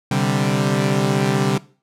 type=chord; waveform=sawtooth; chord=C suspended second; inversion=none; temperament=equal; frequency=130.81 / 146.83 / 196 Hz; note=C3 / D3 / G3; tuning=0 / 0 / 0 cents; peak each=-17 dBFS; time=0.11-1.58 s; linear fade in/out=5 ms; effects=noise-tail reverb RT60 0.4 s tail -20 dB re dry + low-pass 10000 Hz 12 dB/octave